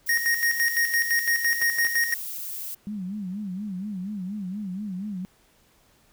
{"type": "noise", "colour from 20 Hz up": "violet", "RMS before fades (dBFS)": -34, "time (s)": [0.06, 2.75], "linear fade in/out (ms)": 10}
{"type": "tone with tremolo", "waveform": "square", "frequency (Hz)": 1864.7, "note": "A#6", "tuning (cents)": 0, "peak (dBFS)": -20, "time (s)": [0.09, 2.14], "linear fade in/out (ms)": 2, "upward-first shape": "square", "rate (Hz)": 5.9, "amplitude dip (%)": 60}
{"type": "clicks", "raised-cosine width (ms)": 0.3, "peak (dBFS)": -20, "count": 2, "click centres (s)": [1.623, 1.85]}
{"type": "tone with vibrato", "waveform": "sine", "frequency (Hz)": 196, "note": "G3", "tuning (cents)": 0, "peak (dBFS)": -29, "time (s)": [2.87, 5.25], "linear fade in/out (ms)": 0, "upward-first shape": "sine", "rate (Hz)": 4.2, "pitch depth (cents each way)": 150}
{"effects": ["pink hiss -61 dBFS RMS until 6.12 s"]}